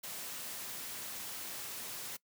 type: noise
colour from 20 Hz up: white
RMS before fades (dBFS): -43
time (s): 0.03-2.17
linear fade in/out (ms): 10
effects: noise-tail reverb RT60 0.1 s tail -22 dB re dry + high-pass 100 Hz 12 dB/octave